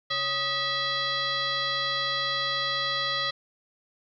sine tone with frequency modulation, 2637 Hz, E7, in tune, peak -25 dBFS, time 0.1-3.31 s, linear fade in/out 10 ms, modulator 693 Hz, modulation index 2.6, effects 11-bit

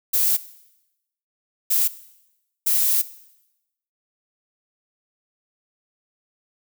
violet noise bursts at uneven times, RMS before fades -19 dBFS, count 3, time 0.13-0.37 / 1.7-1.88 / 2.66-3.02 s, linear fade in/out 10 ms, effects noise-tail reverb RT60 0.9 s tail -17 dB re dry

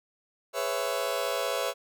sawtooth chord, C# minor seventh, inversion second, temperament just, 415.8 / 498.9 / 554.4 / 665.2 Hz, G#4 / B4 / C#5 / E5, +2 / +17 / 0 / +16 cents, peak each -33 / -29 / -28 / -29 dBFS, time 0.53-1.74 s, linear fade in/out 50 ms, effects none

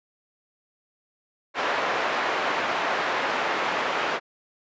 pink band-pass noise, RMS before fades -26 dBFS, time 1.54-4.2 s, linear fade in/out 50 ms, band 590 to 2100 Hz, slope 12 dB/octave, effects resampled to 16000 Hz

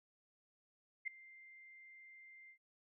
sine tone with ADSR envelope, 2093 Hz, C7, in tune, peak -35 dBFS, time 1.05-2.58 s, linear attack 25 ms, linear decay 5 ms, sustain -21 dB, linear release 83 ms, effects none

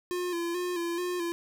square tone with vibrato, 349.2 Hz, F4, in tune, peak -30 dBFS, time 0.11-1.32 s, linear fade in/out 0 ms, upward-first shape square, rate 2.3 Hz, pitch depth 41 cents each way, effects none

